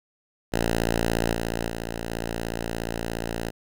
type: tone with level steps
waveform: 5% pulse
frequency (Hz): 57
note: A#1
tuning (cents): -38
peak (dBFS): -11 / -15 / -19 / -17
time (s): 0.52-3.51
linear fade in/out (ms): 20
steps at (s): 1.33 / 1.69 / 2.11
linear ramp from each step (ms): 5
effects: none